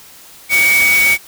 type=tone in noise; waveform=sine; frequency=2249 Hz; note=C#7; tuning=24 cents sharp; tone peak=-9 dBFS; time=0.49-1.18 s; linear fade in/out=50 ms; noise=white; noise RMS=-19 dBFS; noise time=0.49-1.18 s; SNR=+7 dB; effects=white hiss -40 dBFS RMS until 1.27 s